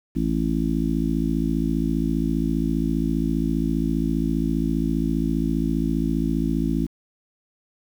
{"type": "harmonic tone", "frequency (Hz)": 55, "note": "A1", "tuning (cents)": 0, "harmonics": [1, 3, 4, 5, 6], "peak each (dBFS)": [-27, -26, -26, -25, -29], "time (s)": [0.15, 6.87], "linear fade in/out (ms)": 20, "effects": ["8-bit"]}